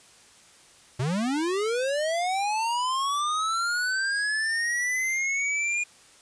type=linear sweep; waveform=square; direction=up; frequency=116.54 to 2438 Hz; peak=-25 dBFS; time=0.99-5.84 s; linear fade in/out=10 ms; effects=white hiss -54 dBFS RMS until 6.21 s + resampled to 22050 Hz